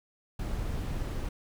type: noise with ADSR envelope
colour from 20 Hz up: brown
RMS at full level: -31 dBFS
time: 0.39-1.29 s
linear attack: 6 ms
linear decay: 5 ms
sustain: -2 dB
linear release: 5 ms
effects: none